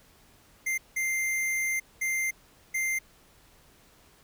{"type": "tone bursts at uneven times", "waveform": "square", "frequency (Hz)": 2093, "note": "C7", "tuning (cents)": 0, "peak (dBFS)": -27, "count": 4, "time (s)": [[0.66, 0.78], [0.96, 1.8], [2.01, 2.31], [2.74, 2.99]], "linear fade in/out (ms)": 10, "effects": ["pink hiss -59 dBFS RMS until 4.23 s"]}